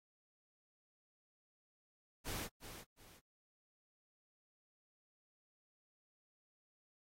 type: noise with echo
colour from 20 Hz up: pink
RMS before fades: -43 dBFS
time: 2.24-2.49 s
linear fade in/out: 50 ms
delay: 360 ms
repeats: 2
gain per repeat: -9 dB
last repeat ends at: 3.21 s
effects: AAC 48 kbps